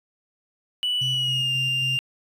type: tone with pitch glide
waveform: triangle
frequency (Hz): 2960 to 2794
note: F#7 to F7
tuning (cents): 0 to 0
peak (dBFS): -19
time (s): 0.83-1.99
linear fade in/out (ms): 0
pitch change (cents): -100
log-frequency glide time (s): 1.11-1.53
type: tone with tremolo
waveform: sine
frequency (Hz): 130.81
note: C3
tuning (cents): 0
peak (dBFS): -26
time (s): 1.01-1.98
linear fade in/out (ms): 10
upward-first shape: square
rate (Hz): 3.7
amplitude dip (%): 30
effects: tanh soft clip ceiling -17 dBFS